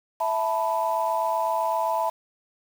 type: chord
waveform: sine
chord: E suspended fourth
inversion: none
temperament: equal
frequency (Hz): 659.3 / 880 / 987.8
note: E5 / A5 / B5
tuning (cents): 0 / 0 / 0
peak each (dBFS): -26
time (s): 0.2-2.1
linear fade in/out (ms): 10
effects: tanh soft clip ceiling -12 dBFS + 7-bit